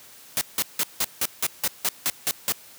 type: noise bursts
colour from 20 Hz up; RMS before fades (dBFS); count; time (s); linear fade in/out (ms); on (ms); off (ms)
white; -23; 11; 0.37-2.521; 0; 41; 170
effects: white hiss -48 dBFS RMS until 2.78 s + high-pass 80 Hz 12 dB/octave